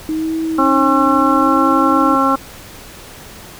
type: tone with vibrato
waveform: sine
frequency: 312.3 Hz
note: D#4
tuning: 7 cents sharp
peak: -16 dBFS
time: 0.09-2.15 s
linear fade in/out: 0 ms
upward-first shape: sine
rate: 0.77 Hz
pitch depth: 57 cents each way
type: harmonic tone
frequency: 270 Hz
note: C#4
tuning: 45 cents flat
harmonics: 1 / 2 / 3 / 4 / 5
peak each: -16 / -20 / -20 / -16 / -16 dBFS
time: 0.58-2.36 s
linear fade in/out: 10 ms
effects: pink hiss -36 dBFS RMS until 3.59 s